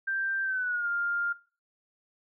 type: tone with pitch glide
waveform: sine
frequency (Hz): 1574 to 1402.3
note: G6 to F6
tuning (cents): +7 to +7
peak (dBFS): -27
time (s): 0.07-1.33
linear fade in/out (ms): 10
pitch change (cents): -200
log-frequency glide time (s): 0.43-0.88
effects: noise-tail reverb RT60 0.4 s tail -20 dB re dry